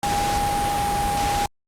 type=tone in noise; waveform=sine; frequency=815 Hz; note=G#5; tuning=33 cents flat; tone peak=-21 dBFS; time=0.03-1.46 s; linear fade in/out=2 ms; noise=pink; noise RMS=-26 dBFS; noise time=0.03-1.46 s; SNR=+2 dB; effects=low-pass 11000 Hz 12 dB/octave + Opus 48 kbps